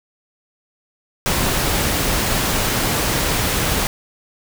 pink noise, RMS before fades -19 dBFS, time 1.26-3.87 s, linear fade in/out 0 ms, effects none

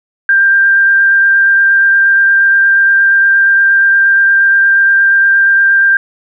sine tone with vibrato, 1587 Hz, G6, 21 cents sharp, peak -5 dBFS, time 0.29-5.97 s, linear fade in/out 2 ms, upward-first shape sine, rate 8.5 Hz, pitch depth 9 cents each way, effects none

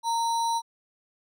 sine tone with sample-and-hold, 923 Hz, A#5, 17 cents flat, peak -23 dBFS, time 0.03-0.62 s, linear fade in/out 50 ms, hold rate 4900 Hz, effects low-pass 11000 Hz 12 dB/octave

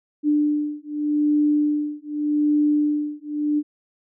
sine beating tone pair, 296.7 / 297.54 Hz, D4 / D4, +18 / +23 cents, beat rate 0.84 Hz, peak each -21 dBFS, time 0.23-3.63 s, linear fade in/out 50 ms, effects none

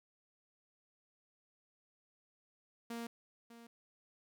sawtooth tone with echo, 233.1 Hz, A#3, in tune, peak -37 dBFS, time 2.9-3.07 s, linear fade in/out 5 ms, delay 600 ms, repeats 1, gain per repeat -13 dB, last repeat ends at 3.67 s, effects none

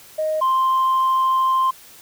sine tone pair in turn, 623 / 1047.8 Hz, D#5 / C6, +2 / +2 cents, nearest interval major sixth, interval 900 cents, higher second, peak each -18 / -13 dBFS, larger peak second, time 0.18-0.41 / 0.41-1.71 s, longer second, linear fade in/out 10 ms, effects tanh soft clip ceiling -13 dBFS + white hiss -45 dBFS RMS until 2.01 s

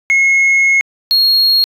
sine tone pair in turn, 2169 / 4283 Hz, C#7 / C8, -38 / +40 cents, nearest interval octave, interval 1178 cents, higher second, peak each -5 dBFS, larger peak neither, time 0.1-0.81 / 1.11-1.64 s, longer first, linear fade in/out 0 ms, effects tanh soft clip ceiling -7 dBFS

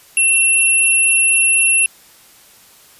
sine tone pair together, 2708 / 10812 Hz, E7 / E9, +46 / +43 cents, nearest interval 2 octaves, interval 2397 cents, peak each -13 dBFS, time 0.17-1.86 s, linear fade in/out 2 ms, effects white hiss -46 dBFS RMS until 2.99 s + resampled to 32000 Hz

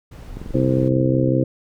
brown noise, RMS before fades -35 dBFS, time 0.11-0.89 s, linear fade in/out 10 ms
click train, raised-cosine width 3 ms, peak -19 dBFS, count 21, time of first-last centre 0.37-1.283 s, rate 21.9 Hz
harmonic tone, 65.3 Hz, C2, 3 cents flat, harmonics 2 / 3 / 4 / 5 / 6 / 7 / 8, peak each -19 / -29 / -22 / -21 / -28 / -29 / -23 dBFS, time 0.54-1.44 s, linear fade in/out 5 ms
effects none

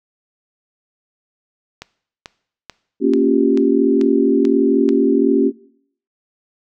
click train, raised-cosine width 0.2 ms, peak -14 dBFS, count 8, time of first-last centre 1.82-4.89 s, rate 2.28 Hz
sine chord, G half-diminished seventh, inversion first, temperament equal with one note detuned, 233.1 / 277.2 / 350.6 / 392 Hz, Bb3 / Db4 / F4 / G4, 0 / 0 / +7 / 0 cents, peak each -18 / -15 / -19 / -17 dBFS, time 3-5.52 s, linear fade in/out 50 ms
effects noise-tail reverb RT60 0.6 s tail -19 dB re dry

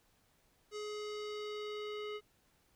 square tone with low-pass filter sweep, 420.7 Hz, G#4, 22 cents sharp, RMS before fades -42 dBFS, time 0.71-2.21 s, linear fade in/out 50 ms, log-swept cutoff 6100 to 3000 Hz, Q 1.9, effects pink hiss -72 dBFS RMS until 2.75 s

